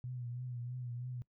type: tone with vibrato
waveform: sine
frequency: 123.1 Hz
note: B2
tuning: 5 cents flat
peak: -39 dBFS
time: 0.04-1.22 s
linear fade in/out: 0 ms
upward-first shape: triangle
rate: 3.1 Hz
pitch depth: 59 cents each way
effects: noise-tail reverb RT60 0.1 s tail -22 dB re dry